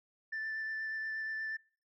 sine tone with vibrato, 1765 Hz, A6, 5 cents sharp, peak -34 dBFS, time 0.32-1.57 s, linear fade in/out 10 ms, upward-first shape triangle, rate 8.4 Hz, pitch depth 13 cents each way, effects noise-tail reverb RT60 0.4 s tail -24 dB re dry + tanh soft clip ceiling -33 dBFS

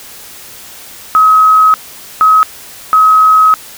sine tone bursts at uneven times, 1274 Hz, D#6, 41 cents sharp, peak -3 dBFS, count 3, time 1.15-1.74 / 2.21-2.43 / 2.93-3.54 s, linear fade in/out 0 ms, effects white hiss -32 dBFS RMS until 3.77 s

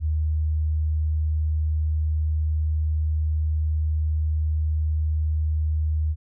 sine tone, 77.4 Hz, D#2, 9 cents flat, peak -20 dBFS, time 0-6.16 s, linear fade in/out 50 ms, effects none

